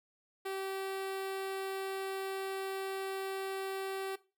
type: tone with notch filter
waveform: sawtooth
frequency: 386 Hz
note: G4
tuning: 27 cents flat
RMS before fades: -38 dBFS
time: 0.45-4.16 s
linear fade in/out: 10 ms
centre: 6200 Hz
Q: 1.8
effects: noise-tail reverb RT60 0.3 s tail -18 dB re dry